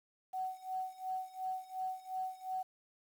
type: tone with tremolo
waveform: sine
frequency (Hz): 750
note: F#5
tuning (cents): +23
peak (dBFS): -34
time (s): 0.33-2.63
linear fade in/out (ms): 10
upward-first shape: sine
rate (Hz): 2.8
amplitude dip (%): 90
effects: 10-bit